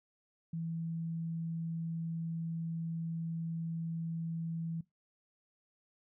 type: tone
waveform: sine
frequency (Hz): 164.81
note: E3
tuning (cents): 0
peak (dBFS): -35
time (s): 0.53-4.81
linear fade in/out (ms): 5
effects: noise-tail reverb RT60 0.2 s tail -21 dB re dry